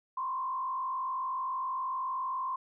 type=tone with frequency modulation; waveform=sine; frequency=1046.5 Hz; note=C6; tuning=in tune; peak=-31 dBFS; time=0.17-2.56 s; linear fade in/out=5 ms; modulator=47.1 Hz; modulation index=0.83; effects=none